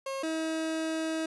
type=tone pair in turn; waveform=30% pulse; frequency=540 / 320.1 Hz; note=C#5 / D#4; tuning=-45 / +49 cents; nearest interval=major sixth; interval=906 cents; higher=first; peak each=-30 / -27 dBFS; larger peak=second; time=0.06-0.23 / 0.23-1.26 s; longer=second; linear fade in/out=5 ms; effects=resampled to 24000 Hz